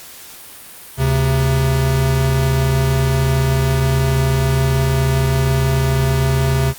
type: tone pair together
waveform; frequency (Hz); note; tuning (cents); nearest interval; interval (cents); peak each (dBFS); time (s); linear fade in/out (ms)
square; 74.83 / 133.6; D2 / C3; +33 / +36; minor seventh; 1003; -20 / -15; 0.97-6.74; 50
effects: white hiss -37 dBFS RMS until 6.78 s + Opus 48 kbps